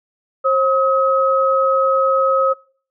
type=tone pair together; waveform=sine; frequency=535.1 / 1274 Hz; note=C5 / D#6; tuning=+39 / +41 cents; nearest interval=octave + minor third; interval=1502 cents; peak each=-15 dBFS; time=0.44-2.54 s; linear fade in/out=20 ms; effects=noise-tail reverb RT60 0.5 s tail -25 dB re dry